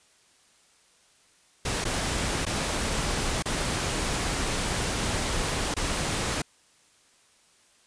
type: noise with dropouts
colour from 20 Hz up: pink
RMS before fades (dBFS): -28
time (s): 1.65-6.42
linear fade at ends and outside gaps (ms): 5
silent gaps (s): 1.843-1.851 / 2.453-2.464 / 3.425-3.456 / 5.742-5.765
effects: white hiss -61 dBFS RMS until 7.86 s + resampled to 22050 Hz